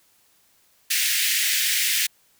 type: high-pass noise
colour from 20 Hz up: pink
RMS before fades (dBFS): -22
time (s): 0.9-2.07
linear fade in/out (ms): 10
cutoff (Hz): 1800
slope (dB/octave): 48
effects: white hiss -61 dBFS RMS until 2.39 s